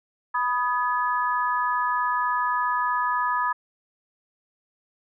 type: chord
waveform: sine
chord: G# minor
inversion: first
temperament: equal with one note detuned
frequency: 987.8 / 1244.5 / 1700 Hz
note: B5 / D#6 / G#6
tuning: 0 / 0 / +40 cents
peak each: -24 / -26 / -29 dBFS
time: 0.34-3.53 s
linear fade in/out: 10 ms
effects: none